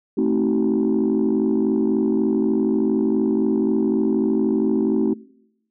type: chord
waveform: sine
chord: A diminished seventh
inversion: none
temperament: just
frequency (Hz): 220 / 264 / 316.8 / 380.2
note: A3 / C4 / Eb4 / Gb4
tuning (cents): 0 / +16 / +31 / +47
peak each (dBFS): -21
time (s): 0.17-5.14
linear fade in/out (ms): 10
effects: noise-tail reverb RT60 0.9 s tail -23 dB re dry + tanh soft clip ceiling -11 dBFS